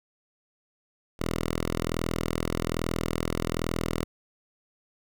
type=tone; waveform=5% pulse; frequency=41.2 Hz; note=E1; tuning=in tune; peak=-16 dBFS; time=1.19-4.04 s; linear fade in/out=10 ms; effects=none